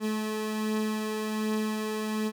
30% pulse beating tone pair, 215.6 / 216.9 Hz, A3 / A3, -35 / -25 cents, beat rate 1.3 Hz, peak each -26 / -34 dBFS, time 0-2.32 s, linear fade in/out 50 ms, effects none

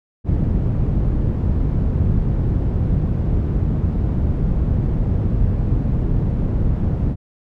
white low-pass noise, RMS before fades -18 dBFS, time 0.24-7.16 s, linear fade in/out 50 ms, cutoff 120 Hz, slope 12 dB/octave, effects none

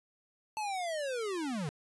square linear sweep, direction down, 880 to 135.4 Hz, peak -34 dBFS, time 0.57-1.69 s, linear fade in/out 0 ms, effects resampled to 24000 Hz

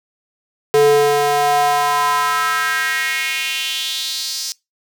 square tone with high-pass filter sweep, 145 Hz, D3, 22 cents flat, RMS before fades -17 dBFS, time 0.74-4.52 s, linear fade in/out 0 ms, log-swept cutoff 400 to 5300 Hz, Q 3.5, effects noise-tail reverb RT60 0.2 s tail -22 dB re dry

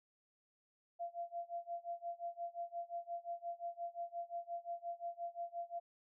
sine tone with tremolo, 688 Hz, F5, 26 cents flat, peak -38 dBFS, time 0.99-5.8 s, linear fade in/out 20 ms, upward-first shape sine, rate 5.7 Hz, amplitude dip 95%, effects none

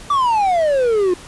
triangle exponential sweep, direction down, 1183 to 349.2 Hz, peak -11 dBFS, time 0.1-1.14 s, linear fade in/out 5 ms, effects pink hiss -38 dBFS RMS until 1.27 s + resampled to 24000 Hz

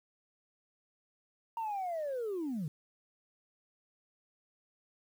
sine linear sweep, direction down, 932.3 to 138.59 Hz, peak -32 dBFS, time 1.57-2.68 s, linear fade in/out 2 ms, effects tanh soft clip ceiling -31 dBFS + 10-bit

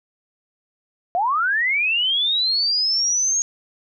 sine linear sweep, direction up, 671 to 6600 Hz, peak -17 dBFS, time 1.15-3.42 s, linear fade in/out 0 ms, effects none

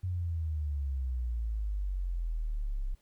sine exponential sweep, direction down, 92.9 to 32.44 Hz, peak -30 dBFS, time 0.03-2.95 s, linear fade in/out 10 ms, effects pink hiss -71 dBFS RMS until 3.01 s

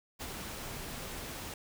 pink noise with ADSR envelope, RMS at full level -39 dBFS, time 0.19-1.54 s, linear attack 29 ms, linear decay 44 ms, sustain -3 dB, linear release 3 ms, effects none

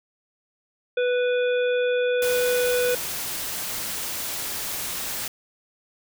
harmonic tone, 493.9 Hz, B4, in tune, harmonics 1 / 3 / 5 / 7, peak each -20 / -30 / -34 / -37 dBFS, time 0.97-2.95 s, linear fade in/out 5 ms
white noise, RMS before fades -30 dBFS, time 2.22-5.28 s, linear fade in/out 2 ms
effects none

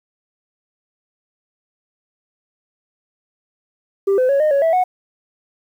sine tone with pitch steps, 393.9 / 510 / 556 / 613 / 558 / 654 / 734 Hz, G4 / C5 / C#5 / D#5 / C#5 / E5 / F#5, +8 / -44 / +5 / -26 / +11 / -14 / -14 cents, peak -10 dBFS, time 4.07-4.84 s, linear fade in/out 10 ms, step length 110 ms, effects tanh soft clip ceiling -11 dBFS + 8-bit

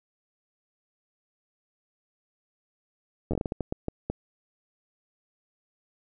slowing click train, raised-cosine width 2 ms, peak -15 dBFS, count 12, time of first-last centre 3.31-4.1 s, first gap 10 ms, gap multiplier 1.36, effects none

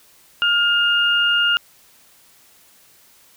sine tone pair together, 1414 / 2828 Hz, F6 / F7, +21 / +21 cents, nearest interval octave, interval 1200 cents, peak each -17 / -17 dBFS, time 0.42-1.57 s, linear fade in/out 0 ms, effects white hiss -52 dBFS RMS until 3.36 s

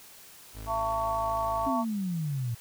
30% pulse tone, 53.6 Hz, A1, 45 cents flat, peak -36 dBFS, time 0.53-1.71 s, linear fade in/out 50 ms
harmonic tone, 224.4 Hz, A3, 34 cents sharp, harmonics 3 / 4 / 5, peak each -31 / -31 / -31 dBFS, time 0.66-1.85 s, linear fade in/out 50 ms
sine exponential sweep, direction down, 277.2 to 112.9 Hz, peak -28 dBFS, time 1.66-2.55 s, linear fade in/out 10 ms
effects white hiss -51 dBFS RMS until 2.6 s

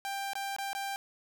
sawtooth tone with dropouts, 790 Hz, G5, 13 cents sharp, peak -30 dBFS, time 0.05-0.96 s, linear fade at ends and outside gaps 0 ms, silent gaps 0.333-0.354 / 0.564-0.585 / 0.731-0.75 s, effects none

